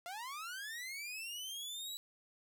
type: linear sweep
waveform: sawtooth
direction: up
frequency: 674 to 3951 Hz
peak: -39 dBFS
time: 0.06-1.97 s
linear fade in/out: 0 ms
effects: none

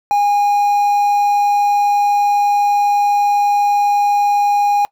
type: tone with quantisation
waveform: triangle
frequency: 818 Hz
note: G#5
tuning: 26 cents flat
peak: -9 dBFS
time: 0.11-4.85 s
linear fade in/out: 0 ms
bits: 6
effects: noise-tail reverb RT60 0.1 s tail -22 dB re dry

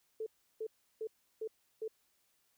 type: tone bursts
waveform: sine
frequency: 440 Hz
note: A4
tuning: in tune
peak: -36 dBFS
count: 5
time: 0.2-1.88 s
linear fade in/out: 5 ms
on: 64 ms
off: 340 ms
effects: white hiss -75 dBFS RMS until 2.57 s

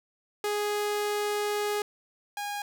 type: tone pair in turn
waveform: sawtooth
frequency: 415.3 / 818.7 Hz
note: G#4 / G#5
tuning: 0 / -25 cents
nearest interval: octave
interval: 1175 cents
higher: second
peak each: -23 / -28 dBFS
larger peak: first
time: 0.44-1.82 / 2.37-2.62 s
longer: first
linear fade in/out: 2 ms
effects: none

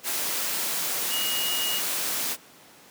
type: tone in noise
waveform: sine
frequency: 2877 Hz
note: F#7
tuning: 49 cents flat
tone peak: -28 dBFS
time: 1.09-1.82 s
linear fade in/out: 50 ms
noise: white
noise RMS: -28 dBFS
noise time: 0.03-2.37 s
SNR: -3 dB
effects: pink hiss -51 dBFS RMS until 2.9 s + high-pass 200 Hz 12 dB/octave

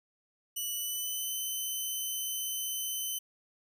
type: tone with pitch glide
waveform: 5% pulse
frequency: 2960 to 3047 Hz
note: F#7 to G7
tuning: 0 to -50 cents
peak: -25 dBFS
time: 0.56-3.19 s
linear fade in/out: 10 ms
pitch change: +50 cents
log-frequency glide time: 0.72-1.33 s
effects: none

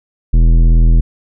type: tone with tanh clipping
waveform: triangle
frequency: 41.2 Hz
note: E1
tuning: in tune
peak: -7 dBFS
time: 0.33-1.01 s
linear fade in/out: 10 ms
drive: 17 dB
effects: none

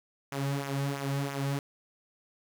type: tone with flanger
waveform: sawtooth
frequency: 139.2 Hz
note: C#3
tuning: 8 cents sharp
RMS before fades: -32 dBFS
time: 0.32-1.59 s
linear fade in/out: 2 ms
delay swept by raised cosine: 0.22 to 3.02 ms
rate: 3 Hz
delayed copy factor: -0.65
effects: 10-bit

